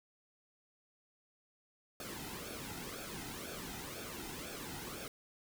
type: noise with flanger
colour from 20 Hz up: pink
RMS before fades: -45 dBFS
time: 2-5.08 s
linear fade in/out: 2 ms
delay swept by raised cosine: 1 to 1.8 ms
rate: 2 Hz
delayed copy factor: -0.65
effects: none